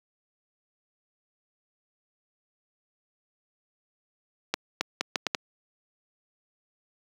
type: accelerating click train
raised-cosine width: 0.2 ms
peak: -7 dBFS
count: 6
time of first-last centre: 4.54-5.348 s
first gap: 270 ms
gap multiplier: 0.74
effects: high-pass 200 Hz 12 dB/octave + 8-bit